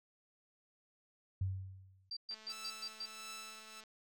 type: tone with exponential decay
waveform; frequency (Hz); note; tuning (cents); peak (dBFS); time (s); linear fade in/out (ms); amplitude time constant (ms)
sine; 95; F#2; +46; -31; 1.41-2.1; 5; 150
type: tone bursts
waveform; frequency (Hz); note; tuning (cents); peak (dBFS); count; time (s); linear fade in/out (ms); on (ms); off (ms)
sine; 4699; D8; 0; -40; 6; 2.11-3.058; 5; 58; 120
type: click train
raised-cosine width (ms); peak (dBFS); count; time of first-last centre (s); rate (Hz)
0.2; -40; 334; 2.31-3.838; 218
type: tone with tremolo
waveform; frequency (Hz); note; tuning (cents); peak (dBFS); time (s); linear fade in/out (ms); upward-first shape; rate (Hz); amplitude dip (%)
10% pulse; 1318.5; E6; 0; -37; 2.49-3.81; 10; triangle; 1.5; 75
effects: none